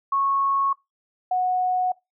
sine tone pair in turn, 1100 / 734.2 Hz, C#6 / F#5, -14 / -14 cents, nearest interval perfect fifth, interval 700 cents, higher first, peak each -19 dBFS, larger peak neither, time 0.12-0.73 / 1.31-1.92 s, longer neither, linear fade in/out 5 ms, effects noise-tail reverb RT60 0.2 s tail -23 dB re dry

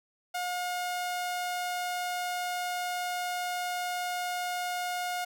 sawtooth tone, 717 Hz, F5, 45 cents sharp, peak -27 dBFS, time 0.34-5.25 s, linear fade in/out 10 ms, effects none

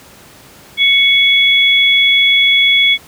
sine tone pair together, 2217 / 3382 Hz, C#7 / G#7, 0 / +31 cents, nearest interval perfect fifth, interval 731 cents, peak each -10 dBFS, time 0.77-2.98 s, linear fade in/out 50 ms, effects pink hiss -40 dBFS RMS until 3.07 s + high-pass 80 Hz 12 dB/octave

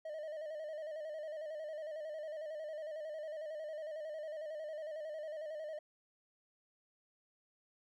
triangle tone with vibrato, 618 Hz, D#5, 12 cents flat, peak -39 dBFS, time 0.05-5.79 s, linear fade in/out 5 ms, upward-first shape square, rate 11 Hz, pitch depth 54 cents each way, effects none

